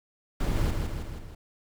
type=noise with echo; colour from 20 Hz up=brown; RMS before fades=-26 dBFS; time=0.4-0.71 s; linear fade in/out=5 ms; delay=160 ms; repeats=4; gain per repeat=-4 dB; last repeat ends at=1.35 s; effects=none